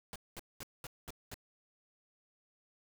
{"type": "noise bursts", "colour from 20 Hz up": "pink", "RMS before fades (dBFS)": -45, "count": 6, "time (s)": [0.13, 1.342], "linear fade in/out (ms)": 0, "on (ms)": 27, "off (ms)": 210, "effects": []}